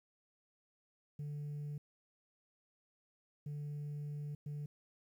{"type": "tone bursts at uneven times", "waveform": "sine", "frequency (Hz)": 146.83, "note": "D3", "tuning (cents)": 0, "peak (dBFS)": -37, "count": 3, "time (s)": [[1.19, 1.78], [3.46, 4.35], [4.46, 4.66]], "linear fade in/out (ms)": 5, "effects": ["tanh soft clip ceiling -39 dBFS", "12-bit"]}